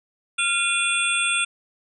sine tone cluster, 1391 / 2450 / 2722 / 3455 / 8500 Hz, F6 / D#7 / F7 / A7 / C9, -7 / -27 / -45 / -32 / +26 cents, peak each -26 dBFS, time 0.38-1.45 s, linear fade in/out 10 ms, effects none

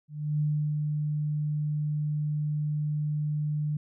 sine tone with ADSR envelope, 150 Hz, D3, 37 cents sharp, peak -23 dBFS, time 0.08-3.77 s, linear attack 320 ms, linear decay 340 ms, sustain -3 dB, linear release 4 ms, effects none

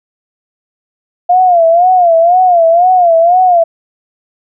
sine tone with vibrato, 698.5 Hz, F5, in tune, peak -4 dBFS, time 1.29-3.64 s, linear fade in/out 10 ms, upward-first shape sine, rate 2 Hz, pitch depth 110 cents each way, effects none

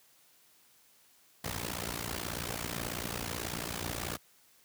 pink noise with amplitude modulation, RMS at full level -33 dBFS, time 1.44-4.17 s, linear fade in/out 5 ms, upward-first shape sine, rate 58.3 Hz, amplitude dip 90%, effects white hiss -64 dBFS RMS until 4.64 s + high-pass 60 Hz 12 dB/octave

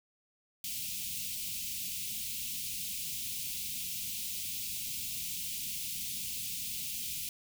white band-stop noise, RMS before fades -38 dBFS, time 0.64-7.29 s, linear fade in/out 2 ms, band 240 to 2400 Hz, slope 48 dB/octave, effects none

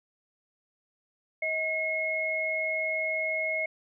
sine tone pair together, 635.8 / 2167 Hz, D#5 / C#7, +37 / -40 cents, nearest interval octave + major sixth, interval 2123 cents, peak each -32 / -28 dBFS, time 1.42-3.66 s, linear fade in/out 5 ms, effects none

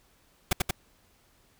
pink noise with echo, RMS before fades -23 dBFS, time 0.51-0.53 s, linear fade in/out 5 ms, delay 90 ms, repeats 2, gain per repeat -2 dB, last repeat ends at 0.71 s, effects pink hiss -64 dBFS RMS until 1.59 s

